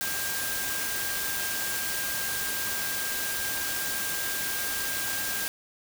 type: tone in noise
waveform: sine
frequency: 1600 Hz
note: G6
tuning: 35 cents sharp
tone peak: -35 dBFS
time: 0.01-5.48 s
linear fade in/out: 0 ms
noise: white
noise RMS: -31 dBFS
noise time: 0.01-5.48 s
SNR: -7 dB
effects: none